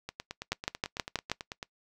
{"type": "two click trains", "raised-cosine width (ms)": 0.2, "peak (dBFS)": [-20, -11], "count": [15, 6], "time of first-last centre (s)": [[0.09, 1.628], [0.52, 1.316]], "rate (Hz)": [9.1, 6.28], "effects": ["noise-tail reverb RT60 0.1 s tail -22 dB re dry"]}